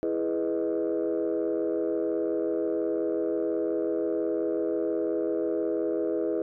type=chord; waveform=sine; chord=E major seventh; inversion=none; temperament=equal; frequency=329.6 / 415.3 / 493.9 / 622.3 Hz; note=E4 / G#4 / B4 / D#5; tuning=0 / 0 / 0 / 0 cents; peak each=-28 / -29 / -30 / -33 dBFS; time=0.03-6.42 s; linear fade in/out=0 ms; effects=tanh soft clip ceiling -19 dBFS